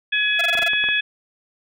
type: harmonic tone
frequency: 844 Hz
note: G#5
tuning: 28 cents sharp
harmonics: 2 / 3 / 4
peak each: -21 / -21 / -23 dBFS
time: 0.12-1.01 s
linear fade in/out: 10 ms
type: tone bursts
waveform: sawtooth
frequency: 681 Hz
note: F5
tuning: 44 cents flat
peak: -19 dBFS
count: 7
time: 0.39-0.683 s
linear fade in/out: 5 ms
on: 23 ms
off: 22 ms
type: clicks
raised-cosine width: 0.5 ms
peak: -16 dBFS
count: 6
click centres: 0.552 / 0.591 / 0.626 / 0.734 / 0.84 / 0.888 s
effects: none